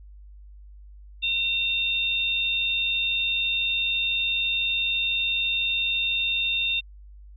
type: tone pair together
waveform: sine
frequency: 2724 / 3636 Hz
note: F7 / A#7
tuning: -44 / -44 cents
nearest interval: perfect fourth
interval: 500 cents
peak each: -25 dBFS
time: 1.22-6.81 s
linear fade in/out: 20 ms
effects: added 50 Hz sine -43 dBFS peak until 7.36 s